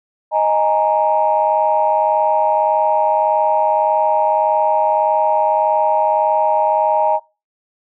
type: chord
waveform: sine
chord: D# suspended fourth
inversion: none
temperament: equal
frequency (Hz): 622.3 / 830.6 / 932.3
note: D#5 / G#5 / A#5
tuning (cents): 0 / 0 / 0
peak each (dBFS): -16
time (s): 0.31-7.2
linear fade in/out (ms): 50
effects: noise-tail reverb RT60 0.3 s tail -24 dB re dry + tanh soft clip ceiling -3 dBFS